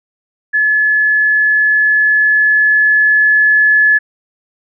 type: tone with level ramp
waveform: sine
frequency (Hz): 1714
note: A6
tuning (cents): -46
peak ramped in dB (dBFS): -9 to -6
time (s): 0.53-3.99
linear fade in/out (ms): 20
effects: none